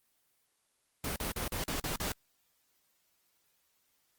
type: noise bursts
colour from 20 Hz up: pink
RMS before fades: -35 dBFS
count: 7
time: 1.04-2.12 s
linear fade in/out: 2 ms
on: 120 ms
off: 40 ms
effects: white hiss -74 dBFS RMS until 4.18 s + Opus 24 kbps